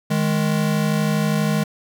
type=tone pair together; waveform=square; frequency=156 / 208.4 Hz; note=D#3 / G#3; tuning=+5 / +6 cents; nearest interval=perfect fourth; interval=501 cents; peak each=-21 dBFS; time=0.1-1.64 s; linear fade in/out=10 ms; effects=none